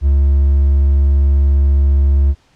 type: tone with hard clipping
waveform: triangle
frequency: 69.8 Hz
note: C#2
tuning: 13 cents sharp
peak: -9 dBFS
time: 0.01-2.35 s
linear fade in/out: 50 ms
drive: 5 dB
effects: pink hiss -54 dBFS RMS until 2.55 s + low-pass 6000 Hz 12 dB/octave